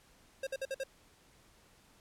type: tone bursts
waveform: square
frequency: 536 Hz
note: C5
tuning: 42 cents sharp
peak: -35 dBFS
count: 5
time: 0.43-0.837 s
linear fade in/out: 5 ms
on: 39 ms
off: 53 ms
effects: pink hiss -64 dBFS RMS until 2 s + low-pass 12000 Hz 12 dB/octave